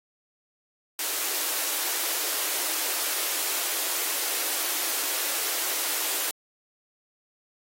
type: high-pass noise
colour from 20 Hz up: white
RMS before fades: -28 dBFS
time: 0.99-6.31 s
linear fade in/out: 2 ms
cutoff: 290 Hz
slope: 96 dB/octave
effects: AAC 48 kbps